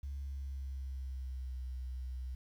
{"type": "tone with pitch glide", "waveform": "sine", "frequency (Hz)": [69.3, 63.55], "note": ["C#2", "C2"], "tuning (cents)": [0, -50], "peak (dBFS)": -37, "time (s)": [0.03, 2.35], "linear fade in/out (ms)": 5, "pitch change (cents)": -150, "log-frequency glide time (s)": [0.14, 1.6], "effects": ["tanh soft clip ceiling -35 dBFS", "11-bit"]}